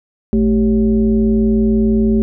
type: tone with frequency modulation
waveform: sine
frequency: 220 Hz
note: A3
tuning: in tune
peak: -10 dBFS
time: 0.33-2.22 s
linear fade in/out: 0 ms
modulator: 167 Hz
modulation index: 0.83
effects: none